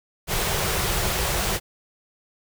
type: band-stop noise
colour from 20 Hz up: pink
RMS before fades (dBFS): -24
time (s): 0.27-1.6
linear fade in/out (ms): 50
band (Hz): 210 to 330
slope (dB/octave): 96
effects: none